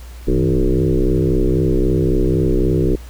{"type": "tone with frequency modulation", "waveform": "sine", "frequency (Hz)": 160.8, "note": "E3", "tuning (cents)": -43, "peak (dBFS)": -12, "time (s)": [0.27, 2.96], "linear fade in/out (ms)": 10, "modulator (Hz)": 63.8, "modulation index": 4.2, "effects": ["added 60 Hz sine -32 dBFS peak until 3.09 s", "pink hiss -44 dBFS RMS until 3.09 s"]}